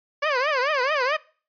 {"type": "tone with vibrato", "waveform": "15% pulse", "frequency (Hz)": 554.4, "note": "C#5", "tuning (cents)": 0, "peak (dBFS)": -14, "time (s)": [0.22, 1.17], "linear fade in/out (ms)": 10, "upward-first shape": "triangle", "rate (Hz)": 4.6, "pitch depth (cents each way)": 240, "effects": ["noise-tail reverb RT60 0.4 s tail -22 dB re dry", "resampled to 11025 Hz"]}